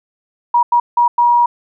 sine tone bursts at uneven times, 957 Hz, A#5, 45 cents sharp, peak -8 dBFS, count 4, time 0.54-0.63 / 0.72-0.8 / 0.97-1.08 / 1.18-1.46 s, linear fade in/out 5 ms, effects none

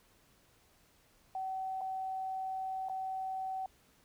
sine tone with dropouts, 760 Hz, F#5, 46 cents sharp, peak -35 dBFS, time 1.35-3.66 s, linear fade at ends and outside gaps 2 ms, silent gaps 1.81-1.814 / 2.887-2.896 s, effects pink hiss -67 dBFS RMS until 4.04 s

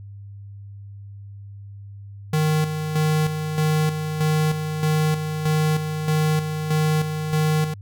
square tone with tremolo, 154.7 Hz, D#3, 10 cents flat, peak -18 dBFS, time 2.33-7.74 s, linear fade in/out 5 ms, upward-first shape square, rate 1.6 Hz, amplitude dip 55%, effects added 100 Hz sine -36 dBFS peak until 7.81 s

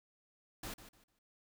pink noise with echo, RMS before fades -44 dBFS, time 0.63-0.74 s, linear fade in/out 5 ms, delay 150 ms, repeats 3, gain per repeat -12 dB, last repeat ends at 1.19 s, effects none

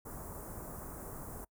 pink band-stop noise, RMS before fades -45 dBFS, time 0.05-1.45 s, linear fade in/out 10 ms, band 1300 to 8400 Hz, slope 24 dB/octave, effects noise-tail reverb RT60 0.1 s tail -26 dB re dry

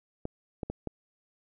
clicks, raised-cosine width 2 ms, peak -20 dBFS, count 4, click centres 0.254 / 0.632 / 0.7 / 0.873 s, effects none

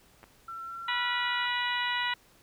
clicks, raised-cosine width 0.5 ms, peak -34 dBFS, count 2, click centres 0.231 / 0.24 s
sine tone with pitch glide, 1347 to 1390.5 Hz, E6 to F6, +37 to -8 cents, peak -37 dBFS, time 0.48-1.46 s, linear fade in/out 5 ms, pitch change +55 cents, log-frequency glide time 0.59-1.34 s
harmonic tone, 487.8 Hz, B4, 21 cents flat, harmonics 2 / 3 / 4 / 5 / 6 / 7 / 8, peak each -33 / -36 / -32 / -40 / -35 / -43 / -38 dBFS, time 0.88-2.14 s, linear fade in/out 5 ms
effects pink hiss -61 dBFS RMS until 2.42 s

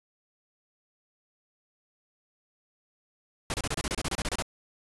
pink noise bursts, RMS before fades -30 dBFS, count 14, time 3.5-4.424 s, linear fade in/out 2 ms, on 40 ms, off 28 ms, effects resampled to 24000 Hz

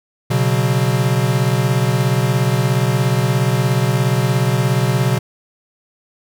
square chord, B suspended second, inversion none, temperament equal with one note detuned, 123.47 / 140.44 / 185 Hz, B2 / C#3 / F#3, 0 / +23 / 0 cents, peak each -17 / -19 / -23 dBFS, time 0.3-5.19 s, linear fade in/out 10 ms, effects none

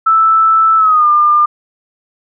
sine tone with pitch glide, 1318 to 1201.7 Hz, E6 to D6, -1 to +39 cents, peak -6 dBFS, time 0.06-1.46 s, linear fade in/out 10 ms, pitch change -160 cents, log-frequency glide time 0.77-1.07 s, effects none

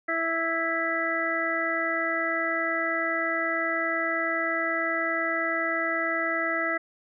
harmonic tone, 329.6 Hz, E4, in tune, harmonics 1 / 2 / 4 / 5 / 6, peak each -34 / -31 / -31 / -33 / -28 dBFS, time 0.08-6.78 s, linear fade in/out 10 ms, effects none

